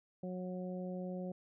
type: harmonic tone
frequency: 182.5 Hz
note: F#3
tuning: 24 cents flat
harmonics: 1 / 2 / 3 / 4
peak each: -40 / -47 / -45 / -54 dBFS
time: 0.23-1.32 s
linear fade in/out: 5 ms
effects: none